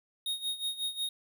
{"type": "tone with tremolo", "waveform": "square", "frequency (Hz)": 3729, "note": "A#7", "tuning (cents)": 0, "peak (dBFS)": -30, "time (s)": [0.26, 1.09], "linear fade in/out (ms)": 2, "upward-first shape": "sine", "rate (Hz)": 5.5, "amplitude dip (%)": 80, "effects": []}